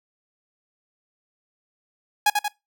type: tone with echo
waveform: sawtooth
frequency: 830.6 Hz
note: G#5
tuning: in tune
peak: -11 dBFS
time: 2.26-2.3 s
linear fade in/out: 5 ms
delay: 91 ms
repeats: 2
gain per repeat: -4 dB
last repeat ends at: 2.482 s
effects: noise-tail reverb RT60 0.2 s tail -22 dB re dry